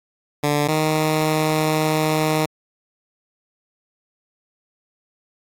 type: tone pair in turn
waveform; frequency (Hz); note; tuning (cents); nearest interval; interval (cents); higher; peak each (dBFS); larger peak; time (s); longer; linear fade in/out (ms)
10% pulse; 146.83 / 155.56; D3 / D#3; 0 / 0; minor second; 100; second; -9; neither; 0.43-0.68 / 0.68-2.46; second; 10
effects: AAC 64 kbps